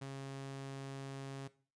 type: tone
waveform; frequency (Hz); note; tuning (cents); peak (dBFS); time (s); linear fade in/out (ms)
sawtooth; 136.3; C#3; -29; -39; 0.01-1.48; 10
effects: noise-tail reverb RT60 0.4 s tail -17 dB re dry + resampled to 22050 Hz